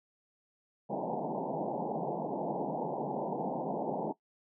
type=band-pass noise; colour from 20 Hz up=white; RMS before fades=-35 dBFS; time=0.89-4.13 s; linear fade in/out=20 ms; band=140 to 910 Hz; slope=96 dB/octave; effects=noise-tail reverb RT60 0.1 s tail -18 dB re dry